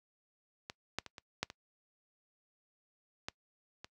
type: clicks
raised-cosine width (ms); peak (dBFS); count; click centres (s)
0.2; -24 / -16 / -28 / -29 / -15 / -27 / -20 / -28; 8; 0.699 / 0.986 / 1.063 / 1.182 / 1.43 / 1.501 / 3.285 / 3.845
effects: noise-tail reverb RT60 0.1 s tail -24 dB re dry + high-pass 60 Hz 12 dB/octave